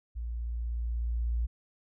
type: tone with level ramp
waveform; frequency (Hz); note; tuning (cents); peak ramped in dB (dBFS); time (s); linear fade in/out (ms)
sine; 58.2; A#1; -2; -33 to -26; 0.15-1.47; 20
effects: none